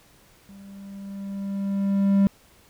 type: tone with level ramp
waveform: triangle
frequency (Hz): 197.5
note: G3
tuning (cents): +13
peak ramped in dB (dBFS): -41 to -12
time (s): 0.49-2.27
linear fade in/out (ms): 0
effects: pink hiss -56 dBFS RMS until 2.69 s